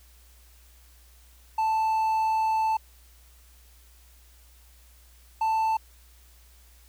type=tone pair in turn; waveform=triangle; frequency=881 / 884.7 Hz; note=A5 / A5; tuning=+2 / +9 cents; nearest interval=unison; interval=7 cents; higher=second; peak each=-20 dBFS; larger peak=neither; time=1.58-2.77 / 5.41-5.77 s; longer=first; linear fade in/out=5 ms; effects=added 60 Hz sine -53 dBFS peak until 6.88 s + white hiss -59 dBFS RMS until 6.88 s